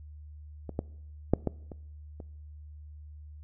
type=clicks; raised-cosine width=2 ms; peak=-24 / -16 / -8 / -14 / -27 / -29 dBFS; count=6; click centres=0.693 / 0.791 / 1.336 / 1.473 / 1.718 / 2.202 s; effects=noise-tail reverb RT60 0.8 s tail -22 dB re dry + added 75 Hz sine -44 dBFS peak until 3.43 s